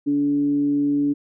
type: tone with frequency modulation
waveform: sine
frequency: 287.3 Hz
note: D4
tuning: 38 cents flat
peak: -17 dBFS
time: 0.06-1.14 s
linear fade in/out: 20 ms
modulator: 144 Hz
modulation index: 0.22
effects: none